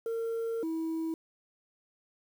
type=tone pair in turn; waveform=sine; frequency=457.1 / 323.9 Hz; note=A#4 / E4; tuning=-34 / -30 cents; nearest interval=tritone; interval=596 cents; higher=first; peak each=-28 dBFS; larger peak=neither; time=0.06-0.63 / 0.63-1.14 s; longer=first; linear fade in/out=2 ms; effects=tanh soft clip ceiling -29 dBFS + 9-bit